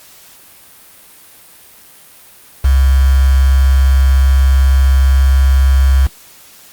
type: tone with quantisation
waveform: sine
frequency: 66.7 Hz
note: C2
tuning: 34 cents sharp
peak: -6 dBFS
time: 2.64-6.07 s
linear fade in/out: 10 ms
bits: 4
effects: white hiss -41 dBFS RMS until 6.72 s + Opus 48 kbps